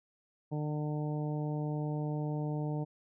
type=harmonic tone; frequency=150.2 Hz; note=D3; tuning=39 cents sharp; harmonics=1 / 2 / 3 / 4 / 5 / 6; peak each=-33 / -39 / -43 / -45 / -47 / -49 dBFS; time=0.51-2.85 s; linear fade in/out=20 ms; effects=none